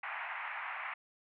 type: band-pass noise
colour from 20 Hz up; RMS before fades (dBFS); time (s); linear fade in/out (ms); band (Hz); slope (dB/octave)
white; -41; 0.03-0.94; 5; 730 to 2400; 48
effects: none